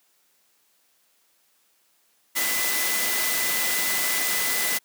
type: tone in noise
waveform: sine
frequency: 2006 Hz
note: B6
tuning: 26 cents sharp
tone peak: -29 dBFS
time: 2.35-4.79 s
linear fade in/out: 20 ms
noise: white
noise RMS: -25 dBFS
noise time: 2.35-4.79 s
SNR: -7 dB
effects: white hiss -65 dBFS RMS until 4.84 s + high-pass 200 Hz 12 dB/octave